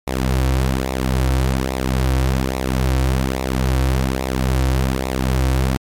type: tone with flanger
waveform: sawtooth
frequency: 65.1 Hz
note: C2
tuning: 8 cents flat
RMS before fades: -18 dBFS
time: 0.07-5.77 s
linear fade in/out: 0 ms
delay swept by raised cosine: 0.63 to 4.93 ms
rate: 1.2 Hz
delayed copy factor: -0.65
effects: MP3 64 kbps